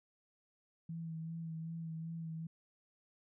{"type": "tone with vibrato", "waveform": "sine", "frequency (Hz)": 163.3, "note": "E3", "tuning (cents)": -16, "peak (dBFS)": -40, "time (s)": [0.89, 2.47], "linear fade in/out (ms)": 5, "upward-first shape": "sine", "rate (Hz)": 2.6, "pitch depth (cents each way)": 26, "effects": []}